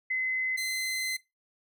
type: tone pair in turn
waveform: sine / sawtooth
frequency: 2042 / 2054 Hz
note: C7 / C7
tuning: -43 / -33 cents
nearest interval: unison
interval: 10 cents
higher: second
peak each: -26 / -26 dBFS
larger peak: neither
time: 0.1-0.57 / 0.57-1.17 s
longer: second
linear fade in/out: 10 ms
effects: noise-tail reverb RT60 0.2 s tail -19 dB re dry